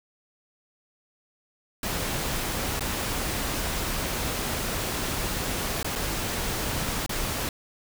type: noise with dropouts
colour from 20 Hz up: pink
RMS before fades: -29 dBFS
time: 1.83-7.49 s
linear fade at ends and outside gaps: 2 ms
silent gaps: 2.795-2.807 / 5.829-5.845 / 5.954-5.958 / 7.063-7.093 s
effects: none